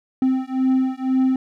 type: beating tone pair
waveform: triangle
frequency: 259.9 / 261.9 Hz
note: C4 / C4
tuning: -11 / +2 cents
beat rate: 2 Hz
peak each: -18 dBFS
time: 0.22-1.36 s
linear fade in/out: 2 ms
effects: none